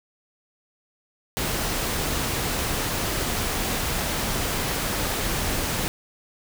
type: noise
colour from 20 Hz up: pink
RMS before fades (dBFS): -26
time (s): 1.37-5.88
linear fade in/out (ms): 0
effects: none